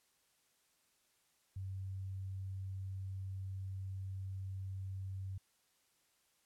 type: tone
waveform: sine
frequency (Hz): 95.7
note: G2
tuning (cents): -41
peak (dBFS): -40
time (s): 1.56-5.38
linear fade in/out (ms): 5
effects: white hiss -75 dBFS RMS until 6.45 s + low-pass 12000 Hz 12 dB/octave